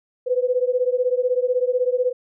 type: beating tone pair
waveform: sine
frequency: 493.9 / 509.9 Hz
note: B4 / C5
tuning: 0 / -45 cents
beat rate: 16 Hz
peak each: -20 / -21 dBFS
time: 0.26-2.13 s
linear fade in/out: 20 ms
effects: none